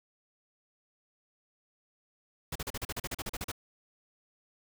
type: noise bursts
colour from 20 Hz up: pink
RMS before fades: -36 dBFS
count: 14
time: 2.52-3.517 s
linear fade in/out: 5 ms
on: 35 ms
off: 39 ms
effects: none